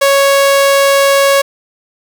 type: tone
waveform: sawtooth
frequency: 554.4 Hz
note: C#5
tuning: in tune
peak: -3 dBFS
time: 0.01-1.42 s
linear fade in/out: 10 ms
effects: none